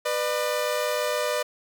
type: tone pair together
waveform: sawtooth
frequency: 493.9 / 600.2 Hz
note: B4 / D5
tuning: 0 / +38 cents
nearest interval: minor third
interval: 338 cents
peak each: -24 / -22 dBFS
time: 0.05-1.43 s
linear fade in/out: 10 ms
effects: none